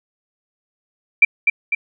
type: tone with echo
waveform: sine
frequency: 2349 Hz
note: D7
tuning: in tune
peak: -5 dBFS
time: 1.22-1.25 s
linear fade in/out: 5 ms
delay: 250 ms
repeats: 2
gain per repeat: -5 dB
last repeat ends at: 1.75 s
effects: none